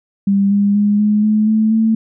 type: tone with pitch steps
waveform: sine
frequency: 198.3 / 202.1 / 206 / 210 / 214 / 218.1 / 222.3 Hz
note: G3 / G#3 / G#3 / G#3 / A3 / A3 / A3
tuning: +20 / -47 / -14 / +19 / -48 / -15 / +18 cents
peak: -10 dBFS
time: 0.27-1.95 s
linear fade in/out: 5 ms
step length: 240 ms
effects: none